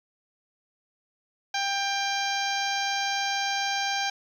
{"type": "harmonic tone", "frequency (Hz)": 793, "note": "G5", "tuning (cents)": 20, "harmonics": [1, 2, 3, 4, 5, 6, 7, 8], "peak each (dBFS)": [-29, -32, -34, -35, -36, -37, -37, -38], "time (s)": [1.54, 4.1], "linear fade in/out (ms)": 5, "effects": ["9-bit"]}